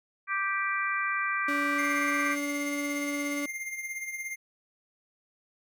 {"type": "harmonic tone", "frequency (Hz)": 392, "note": "G4", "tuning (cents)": 0, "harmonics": [3, 4, 5, 6], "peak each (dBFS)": [-31, -32, -33, -34], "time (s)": [0.27, 2.37], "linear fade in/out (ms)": 50}
{"type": "tone", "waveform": "35% pulse", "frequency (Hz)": 287, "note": "D4", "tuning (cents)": -40, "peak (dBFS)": -29, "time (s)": [1.48, 3.46], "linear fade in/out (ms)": 5}
{"type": "tone with tremolo", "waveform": "square", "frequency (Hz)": 2108, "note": "C7", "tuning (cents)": 12, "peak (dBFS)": -32, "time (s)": [1.78, 4.36], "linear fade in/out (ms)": 10, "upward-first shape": "triangle", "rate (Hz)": 17, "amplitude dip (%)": 65}
{"effects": []}